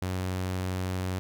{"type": "tone", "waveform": "sawtooth", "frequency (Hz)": 92.5, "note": "F#2", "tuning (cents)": 0, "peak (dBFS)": -25, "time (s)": [0.02, 1.19], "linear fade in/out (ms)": 0, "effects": []}